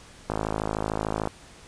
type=click train; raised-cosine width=1 ms; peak=-12 dBFS; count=53; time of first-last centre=0.3-1.274 s; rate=53.4 Hz; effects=pink hiss -49 dBFS RMS until 1.67 s + resampled to 22050 Hz